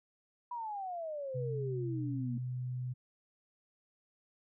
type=exponential sweep; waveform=sine; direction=down; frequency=986 to 230 Hz; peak=-37 dBFS; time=0.51-2.38 s; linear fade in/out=5 ms
type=tone with pitch glide; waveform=sine; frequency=130.81 to 125.7 Hz; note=C3 to B2; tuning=0 to +31 cents; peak=-35 dBFS; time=1.34-2.94 s; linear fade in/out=20 ms; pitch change=-69 cents; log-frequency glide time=1.63-2.05 s
effects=none